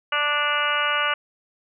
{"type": "harmonic tone with a mistuned harmonic", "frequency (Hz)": 293.7, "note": "D4", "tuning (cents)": 0, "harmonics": [2, 3, 4, 5, 6, 7, 8, 9, 10], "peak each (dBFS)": [-31, -33, -25, -25, -34, -31, -31, -32, -27], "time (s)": [0.12, 1.14], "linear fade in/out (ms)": 5, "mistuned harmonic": 10, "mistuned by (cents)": -25, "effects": []}